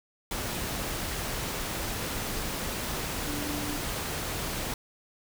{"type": "tone in noise", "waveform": "sine", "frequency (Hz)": 293.7, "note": "D4", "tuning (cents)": 0, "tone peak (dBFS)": -35, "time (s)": [3.26, 3.77], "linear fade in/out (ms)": 2, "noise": "pink", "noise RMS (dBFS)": -33, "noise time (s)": [0.31, 4.74], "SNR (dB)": -5, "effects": []}